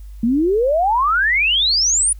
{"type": "exponential sweep", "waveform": "sine", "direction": "up", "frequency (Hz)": [220, 9956], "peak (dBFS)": -13, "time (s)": [0.23, 2.13], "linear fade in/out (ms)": 5, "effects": ["added 50 Hz sine -32 dBFS peak until 2.19 s", "white hiss -57 dBFS RMS until 2.19 s"]}